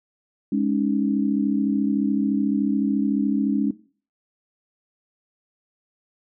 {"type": "chord", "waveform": "sine", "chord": "Ab suspended fourth", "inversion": "none", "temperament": "equal", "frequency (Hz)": [207.7, 277.2, 311.1], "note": ["Ab3", "Db4", "Eb4"], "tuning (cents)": [0, 0, 0], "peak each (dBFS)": [-22, -22, -28], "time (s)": [0.52, 3.71], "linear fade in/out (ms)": 5, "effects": ["noise-tail reverb RT60 0.4 s tail -17 dB re dry"]}